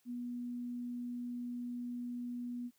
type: tone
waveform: sine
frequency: 243.1 Hz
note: B3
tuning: 27 cents flat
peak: -38 dBFS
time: 0.05-2.71 s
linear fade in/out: 50 ms
effects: white hiss -74 dBFS RMS until 2.78 s + high-pass 80 Hz 12 dB/octave